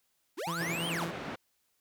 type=linear two-way sweep; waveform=square; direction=up then down; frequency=254 to 3252 to 254 Hz; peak=-35 dBFS; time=0.37-1.06 s; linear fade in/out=20 ms; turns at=0.88 s
type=tone with tremolo; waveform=sawtooth; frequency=168.4 Hz; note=E3; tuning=37 cents sharp; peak=-30 dBFS; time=0.47-1.11 s; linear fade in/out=5 ms; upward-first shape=sine; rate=9.1 Hz; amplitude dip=40%
type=band-pass noise; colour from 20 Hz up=pink; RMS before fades=-40 dBFS; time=0.6-1.36 s; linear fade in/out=10 ms; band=170 to 2400 Hz; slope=12 dB/octave
effects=white hiss -75 dBFS RMS until 1.8 s